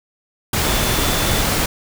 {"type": "tone in noise", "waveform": "sine", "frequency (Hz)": 3500, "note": "A7", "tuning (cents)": -10, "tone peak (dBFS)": -29, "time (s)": [0.64, 1.41], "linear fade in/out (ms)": 5, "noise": "pink", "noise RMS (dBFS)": -18, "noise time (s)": [0.53, 1.66], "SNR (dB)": -14, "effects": []}